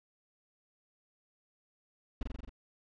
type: noise with echo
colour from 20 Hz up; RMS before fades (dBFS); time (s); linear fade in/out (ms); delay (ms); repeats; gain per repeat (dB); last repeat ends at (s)
brown; -34; 2.21-2.23; 2; 44; 6; -2; 2.494
effects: low-pass 4000 Hz 12 dB/octave